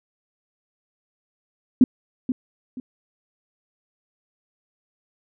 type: tone with echo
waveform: sine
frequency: 253.8 Hz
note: B3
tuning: 47 cents sharp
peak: -8 dBFS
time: 1.81-1.84 s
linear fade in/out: 2 ms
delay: 480 ms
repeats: 2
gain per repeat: -11 dB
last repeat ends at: 2.8 s
effects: none